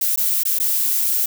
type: noise with dropouts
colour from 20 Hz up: violet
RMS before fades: -19 dBFS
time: 0.01-1.26 s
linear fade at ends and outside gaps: 5 ms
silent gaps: 0.16-0.174 / 0.435-0.452 / 0.588-0.599 s
effects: none